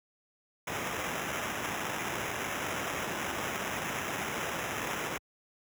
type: noise with sample-and-hold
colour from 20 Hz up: blue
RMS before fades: -35 dBFS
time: 0.67-5.18 s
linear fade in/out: 5 ms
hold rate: 4410 Hz
effects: high-pass 80 Hz 12 dB/octave